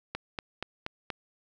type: click train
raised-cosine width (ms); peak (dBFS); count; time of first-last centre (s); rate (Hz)
0.3; -17; 5; 0.15-1.102; 4.2
effects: none